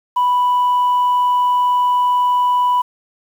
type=tone; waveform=sine; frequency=987.8 Hz; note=B5; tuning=in tune; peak=-10 dBFS; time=0.16-2.82 s; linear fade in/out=10 ms; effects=tanh soft clip ceiling -10 dBFS + 7-bit